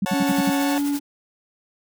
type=tone bursts; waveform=sine; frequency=196 Hz; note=G3; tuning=in tune; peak=-18 dBFS; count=6; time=0.02-0.501 s; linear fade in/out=5 ms; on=31 ms; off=59 ms
type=chord; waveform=sawtooth; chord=F# minor; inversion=second; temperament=equal with one note detuned; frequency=554.4 / 734 / 880 Hz; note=C#5 / F#5 / A5; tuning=0 / -14 / 0 cents; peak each=-25 dBFS; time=0.06-0.78 s; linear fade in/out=0 ms
type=tone with pitch glide; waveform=triangle; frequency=279 to 285.7 Hz; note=C#4 to D4; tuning=+11 to -48 cents; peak=-18 dBFS; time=0.11-1 s; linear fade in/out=50 ms; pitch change=+41 cents; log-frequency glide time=0.57-0.79 s
type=noise with tremolo; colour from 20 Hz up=white; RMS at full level=-33 dBFS; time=0.27-0.99 s; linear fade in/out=0 ms; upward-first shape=triangle; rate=12 Hz; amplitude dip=70%
effects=none